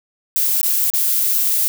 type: noise with dropouts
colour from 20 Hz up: violet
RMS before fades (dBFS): -17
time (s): 0.36-1.68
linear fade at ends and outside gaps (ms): 0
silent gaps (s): 0.614-0.631 / 0.901-0.937
effects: none